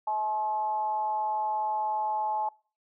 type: tone with frequency modulation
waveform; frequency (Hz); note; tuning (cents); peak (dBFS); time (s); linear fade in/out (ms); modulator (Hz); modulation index
sine; 856; A5; -48; -26; 0.07-2.49; 5; 213; 0.45
effects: noise-tail reverb RT60 0.4 s tail -25 dB re dry